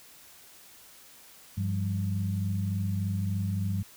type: tone cluster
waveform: sine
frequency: 99.5 / 173.5 / 196.9 Hz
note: G2 / F3 / G3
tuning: +26 / -11 / +8 cents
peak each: -28 / -36 / -34 dBFS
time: 1.57-3.83 s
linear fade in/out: 10 ms
effects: white hiss -53 dBFS RMS until 3.96 s